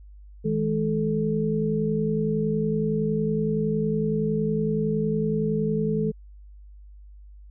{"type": "tone cluster", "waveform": "sine", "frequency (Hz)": [159.8, 210.6, 436.4], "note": ["D#3", "G#3", "A4"], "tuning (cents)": [47, 24, -14], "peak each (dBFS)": -26, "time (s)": [0.44, 6.12], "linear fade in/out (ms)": 20, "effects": ["added 50 Hz sine -43 dBFS peak until 7.5 s"]}